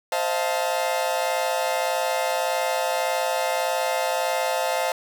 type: chord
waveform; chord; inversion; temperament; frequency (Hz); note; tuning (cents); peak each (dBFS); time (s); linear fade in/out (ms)
40% pulse; F dominant seventh; second; equal with one note detuned; 523.3 / 636.8 / 698.5 / 880; C5 / Eb5 / F5 / A5; 0 / +40 / 0 / 0; -27; 0.12-4.92; 2
effects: none